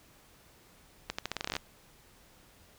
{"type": "accelerating click train", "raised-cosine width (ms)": 0.2, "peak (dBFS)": -15, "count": 13, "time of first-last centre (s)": [1.1, 1.566], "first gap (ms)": 85, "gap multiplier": 0.84, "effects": ["pink hiss -60 dBFS RMS until 2.78 s"]}